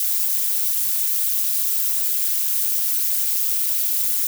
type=noise with amplitude modulation; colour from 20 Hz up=violet; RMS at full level=-17 dBFS; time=0-4.27 s; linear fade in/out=2 ms; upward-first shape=sine; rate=206 Hz; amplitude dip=85%; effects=none